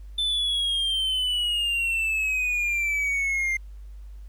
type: exponential sweep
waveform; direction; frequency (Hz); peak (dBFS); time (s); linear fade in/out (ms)
triangle; down; 3542 to 2093; -21; 0.18-3.57; 5
effects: added 50 Hz sine -38 dBFS peak until 4.28 s + pink hiss -65 dBFS RMS until 4.28 s